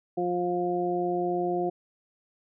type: harmonic tone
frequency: 176.9 Hz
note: F3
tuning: 23 cents sharp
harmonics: 1 / 2 / 3 / 4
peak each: -35 / -27 / -36 / -30 dBFS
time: 0.17-1.7 s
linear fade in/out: 10 ms
effects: none